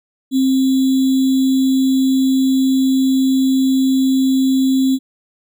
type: tone with sample-and-hold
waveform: sine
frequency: 264.2 Hz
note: C4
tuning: 17 cents sharp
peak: -11 dBFS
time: 0.31-4.99 s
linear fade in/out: 50 ms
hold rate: 3675 Hz
effects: none